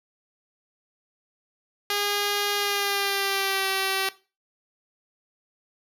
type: tone with pitch glide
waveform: 5% pulse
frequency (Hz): 408.4 to 385.5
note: G#4 to G4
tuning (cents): -29 to -29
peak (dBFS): -12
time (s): 1.9-4.09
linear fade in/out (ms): 2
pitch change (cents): -100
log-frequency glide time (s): 2.56-3.68
effects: noise-tail reverb RT60 0.3 s tail -17 dB re dry